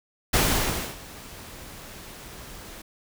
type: noise with ADSR envelope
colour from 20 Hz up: pink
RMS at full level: -20 dBFS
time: 0.33-2.82 s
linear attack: 10 ms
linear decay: 610 ms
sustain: -22 dB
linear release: 6 ms
effects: none

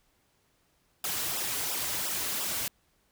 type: noise with flanger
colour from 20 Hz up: white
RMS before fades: -32 dBFS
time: 1.04-2.68 s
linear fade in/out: 2 ms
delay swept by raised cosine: 0.46 to 5.86 ms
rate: 2.9 Hz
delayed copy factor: -0.8
effects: pink hiss -70 dBFS RMS until 3.11 s

